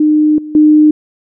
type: tone with level steps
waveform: sine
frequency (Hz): 304.2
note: D#4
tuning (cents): -39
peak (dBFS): -6 / -22 / -3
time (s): 0-0.91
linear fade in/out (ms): 5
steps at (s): 0.38 / 0.55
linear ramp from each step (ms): 2
effects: none